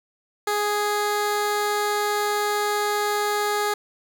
15% pulse tone, 415.3 Hz, G#4, in tune, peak -15 dBFS, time 0.47-3.74 s, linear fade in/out 5 ms, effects none

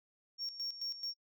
sine tone with tremolo, 5520 Hz, F8, 21 cents flat, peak -34 dBFS, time 0.38-1.14 s, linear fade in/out 50 ms, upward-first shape square, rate 4.6 Hz, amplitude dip 75%, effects noise-tail reverb RT60 0.1 s tail -26 dB re dry + tanh soft clip ceiling -34 dBFS

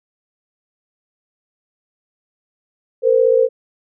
sine tone pair together, 458.3 / 514.4 Hz, A#4 / C5, -29 / -30 cents, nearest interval major second, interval 199 cents, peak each -13 dBFS, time 3.02-3.49 s, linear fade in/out 50 ms, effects none

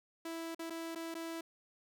sawtooth tone with dropouts, 329.6 Hz, E4, in tune, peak -36 dBFS, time 0.25-1.41 s, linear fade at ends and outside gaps 5 ms, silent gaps 0.548-0.592 / 0.699-0.704 / 0.95-0.957 / 1.143-1.15 s, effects none

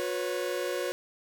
45% pulse chord, F# suspended fourth, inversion none, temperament equal with one note detuned, 360.9 / 493.9 / 554.4 Hz, F#4 / B4 / C#5, -43 / 0 / 0 cents, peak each -34 dBFS, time 0-0.92 s, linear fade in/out 0 ms, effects none

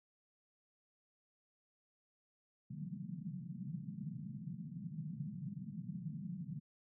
pink band-pass noise, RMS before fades -45 dBFS, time 2.7-6.6 s, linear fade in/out 10 ms, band 140 to 200 Hz, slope 48 dB/octave, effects none

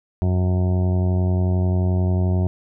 harmonic tone, 91.3 Hz, F#2, 23 cents flat, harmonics 1 / 2 / 3 / 4 / 5 / 6 / 7 / 8 / 9 / 10, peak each -17 / -24 / -34 / -30 / -43 / -43 / -34 / -40 / -47 / -44 dBFS, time 0.22-2.47 s, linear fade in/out 0 ms, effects none

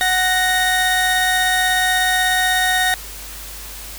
30% pulse tone pair together, 740 / 1858.2 Hz, F#5 / A#6, 0 / -6 cents, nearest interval octave + major third, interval 1594 cents, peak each -16 / -14 dBFS, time 0.01-2.94 s, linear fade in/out 0 ms, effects added 50 Hz sine -36 dBFS peak until 3.98 s + white hiss -34 dBFS RMS until 3.98 s

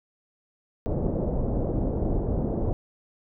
pink low-pass noise, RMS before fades -26 dBFS, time 0.86-2.73 s, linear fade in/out 0 ms, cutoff 610 Hz, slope 24 dB/octave, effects none

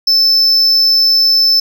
triangle tone, 5274 Hz, E8, in tune, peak -6 dBFS, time 0.07-1.6 s, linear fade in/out 5 ms, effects none

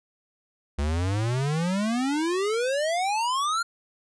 square exponential sweep, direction up, 69.3 to 1417 Hz, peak -24 dBFS, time 0.78-3.63 s, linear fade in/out 10 ms, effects resampled to 22050 Hz

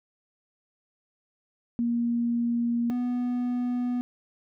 sine / triangle tone pair in turn, 236.2 / 245.8 Hz, A#3 / B3, +23 / -8 cents, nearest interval minor second, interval 69 cents, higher second, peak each -23 dBFS, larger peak neither, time 1.79-2.9 / 2.9-4.01 s, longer neither, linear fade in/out 0 ms, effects none

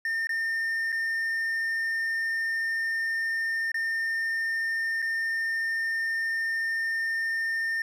triangle tone with dropouts, 1813 Hz, A#6, 49 cents flat, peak -24 dBFS, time 0.05-7.82 s, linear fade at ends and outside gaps 2 ms, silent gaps 0.271-0.292 / 0.921-0.925 / 3.718-3.743 / 5.02-5.024 s, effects none

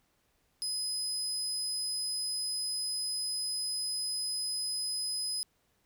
30% pulse tone, 5030 Hz, D#8, 18 cents sharp, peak -28 dBFS, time 0.62-5.43 s, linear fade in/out 0 ms, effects pink hiss -73 dBFS RMS until 5.85 s

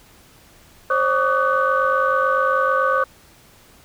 sine tone cluster, 529 / 578 / 1138 / 1225 / 1500 Hz, C5 / D5 / C#6 / D#6 / F#6, +19 / -28 / +45 / -27 / +23 cents, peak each -20 / -28 / -20 / -22 / -22 dBFS, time 0.9-3.04 s, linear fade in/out 5 ms, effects tanh soft clip ceiling -6 dBFS + pink hiss -50 dBFS RMS until 3.84 s

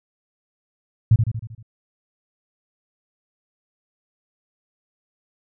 sine tone with echo, 112.1 Hz, A2, 33 cents sharp, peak -9 dBFS, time 1.11-1.16 s, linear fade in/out 5 ms, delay 78 ms, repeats 6, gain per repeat -5 dB, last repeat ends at 1.628 s, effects none

